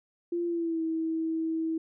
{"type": "tone with pitch glide", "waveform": "sine", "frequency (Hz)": [344.6, 323.4], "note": ["F4", "E4"], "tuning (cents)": [-23, -33], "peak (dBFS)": -27, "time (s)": [0.32, 1.78], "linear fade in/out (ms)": 5, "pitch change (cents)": -110, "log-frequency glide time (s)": [0.46, 0.82], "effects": []}